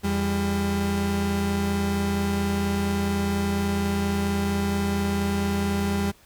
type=tone pair together; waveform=35% pulse; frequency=84.7 / 199.6 Hz; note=E2 / G3; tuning=+48 / +32 cents; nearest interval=octave + minor third; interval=1484 cents; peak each=-26 / -22 dBFS; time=0.03-6.12 s; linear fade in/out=20 ms; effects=pink hiss -55 dBFS RMS until 6.25 s